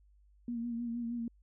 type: tone with vibrato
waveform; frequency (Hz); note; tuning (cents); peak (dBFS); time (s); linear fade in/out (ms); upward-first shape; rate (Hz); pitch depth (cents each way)
sine; 235.5; A#3; +18; -34; 0.48-1.28; 2; sine; 6.4; 38
effects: added 50 Hz sine -61 dBFS peak until 1.42 s